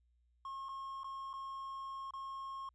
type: tone with dropouts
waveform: triangle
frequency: 1080 Hz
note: C#6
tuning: 45 cents flat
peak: -40 dBFS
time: 0.45-2.69 s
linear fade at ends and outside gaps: 2 ms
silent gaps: 0.686-0.69 / 1.034-1.043 / 1.331-1.337 / 2.108-2.136 s
effects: added 60 Hz sine -70 dBFS peak until 2.74 s + resampled to 22050 Hz